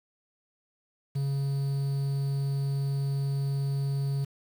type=tone with quantisation; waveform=triangle; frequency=138.59 Hz; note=C#3; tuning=in tune; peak=-24 dBFS; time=1.15-4.25 s; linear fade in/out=10 ms; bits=8; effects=none